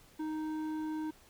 triangle tone with hard clipping, 311.1 Hz, D#4, in tune, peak -36 dBFS, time 0.19-1.11 s, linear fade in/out 10 ms, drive 12 dB, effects pink hiss -61 dBFS RMS until 1.29 s

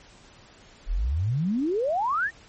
sine exponential sweep, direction up, 34.68 to 1900 Hz, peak -22 dBFS, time 0.86-2.31 s, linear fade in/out 50 ms, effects pink hiss -52 dBFS RMS until 2.48 s + MP3 32 kbps

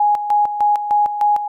sine tone with tremolo, 830.6 Hz, G#5, in tune, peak -11 dBFS, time 0-1.48 s, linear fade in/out 5 ms, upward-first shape square, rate 3.3 Hz, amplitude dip 65%, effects none

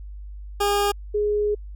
20% pulse / sine tone pair in turn, 406.9 / 416.9 Hz, G#4 / G#4, -35 / +7 cents, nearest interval unison, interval 42 cents, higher second, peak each -14 / -19 dBFS, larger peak first, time 0.6-0.92 / 1.14-1.55 s, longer second, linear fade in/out 10 ms, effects added 50 Hz sine -34 dBFS peak until 1.75 s

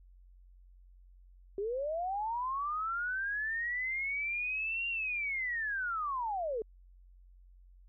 sine linear two-way sweep, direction up then down, 383.2 to 2787 to 415.7 Hz, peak -32 dBFS, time 1.58-6.62 s, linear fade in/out 2 ms, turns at 4.88 s, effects added 45 Hz sine -55 dBFS peak until 7.88 s

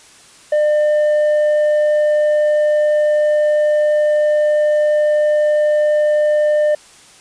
sine tone with tanh clipping, 601 Hz, D5, 40 cents sharp, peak -12 dBFS, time 0.52-6.75 s, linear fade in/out 5 ms, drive 4 dB, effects white hiss -44 dBFS RMS until 7.2 s + resampled to 22050 Hz

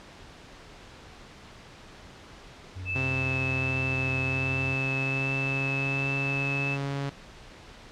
triangle tone, 92.5 Hz, F#2, in tune, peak -33 dBFS, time 2.75-4.75 s, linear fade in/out 20 ms
sine tone with vibrato, 2621 Hz, E7, 11 cents flat, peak -28 dBFS, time 2.85-6.78 s, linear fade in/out 50 ms, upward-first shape triangle, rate 1.3 Hz, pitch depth 11 cents each way
sawtooth tone with pitch glide, 131.8 to 139.56 Hz, C3 to C#3, +13 to +12 cents, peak -25 dBFS, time 2.95-7.1 s, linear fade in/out 10 ms, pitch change +99 cents, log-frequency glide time 4.18-6.96 s
effects pink hiss -48 dBFS RMS until 7.91 s + low-pass 5000 Hz 12 dB/octave

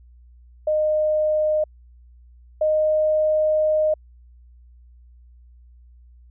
sine tone pair in turn, 614 / 617.6 Hz, D#5 / D#5, -23 / -13 cents, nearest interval unison, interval 10 cents, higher second, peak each -17 / -16 dBFS, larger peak second, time 0.67-1.64 / 2.61-3.94 s, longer second, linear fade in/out 5 ms, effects added 60 Hz sine -46 dBFS peak until 6.3 s

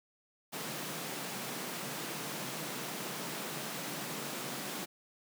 pink high-pass noise, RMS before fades -40 dBFS, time 0.52-4.86 s, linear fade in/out 20 ms, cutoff 130 Hz, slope 96 dB/octave, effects none

